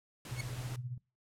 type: noise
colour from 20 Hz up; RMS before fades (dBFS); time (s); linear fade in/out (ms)
pink; -47; 0.25-0.76; 2
type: tone with tremolo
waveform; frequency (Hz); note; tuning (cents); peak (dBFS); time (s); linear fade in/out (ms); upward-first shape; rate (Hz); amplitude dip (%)
sine; 123.47; B2; 0; -35; 0.31-0.98; 5; sine; 15; 70
type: tone with exponential growth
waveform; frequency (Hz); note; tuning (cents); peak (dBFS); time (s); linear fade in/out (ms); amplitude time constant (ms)
sawtooth; 2197; C#7; -16; -32; 0.33-0.41; 5; 17
effects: noise-tail reverb RT60 0.3 s tail -23 dB re dry + low-pass 12000 Hz 12 dB/octave